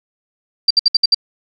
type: tone bursts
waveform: sine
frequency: 4700 Hz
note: D8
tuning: 1 cent sharp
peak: -7 dBFS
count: 6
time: 0.68-1.146 s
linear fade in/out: 5 ms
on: 26 ms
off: 62 ms
effects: none